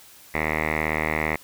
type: tone with low-pass filter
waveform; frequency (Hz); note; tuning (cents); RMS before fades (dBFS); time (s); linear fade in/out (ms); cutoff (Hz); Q
5% pulse; 77.78; D#2; 0; -25; 0.34-1.36; 5; 2000; 6.4
effects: white hiss -49 dBFS RMS until 1.43 s